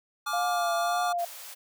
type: chord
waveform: square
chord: D diminished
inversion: second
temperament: just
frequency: 845.8 / 1174.7 / 1409.6 Hz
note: Ab5 / D6 / F6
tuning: +31 / 0 / +16 cents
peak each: -38 / -32 / -35 dBFS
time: 0.26-1.13 s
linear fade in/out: 10 ms
type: tone with vibrato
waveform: sine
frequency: 698.5 Hz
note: F5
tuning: in tune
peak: -26 dBFS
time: 0.33-1.25 s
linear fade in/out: 5 ms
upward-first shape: triangle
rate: 1.8 Hz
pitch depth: 46 cents each way
type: high-pass noise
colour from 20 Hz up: white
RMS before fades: -43 dBFS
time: 1.18-1.55 s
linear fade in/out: 20 ms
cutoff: 500 Hz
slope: 48 dB/octave
effects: none